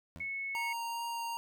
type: tone with exponential decay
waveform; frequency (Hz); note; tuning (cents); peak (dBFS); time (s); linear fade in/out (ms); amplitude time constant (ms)
20% pulse; 82.41; E2; 0; -38; 0.16-0.36; 0; 43
type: tone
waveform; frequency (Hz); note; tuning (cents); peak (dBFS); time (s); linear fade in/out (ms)
sine; 2200; C#7; -14; -35; 0.2-0.73; 5
type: tone with vibrato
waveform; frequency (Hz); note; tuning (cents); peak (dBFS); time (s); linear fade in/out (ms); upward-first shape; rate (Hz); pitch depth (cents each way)
square; 932.3; A#5; 0; -36; 0.55-1.37; 0; triangle; 2.5; 8
effects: none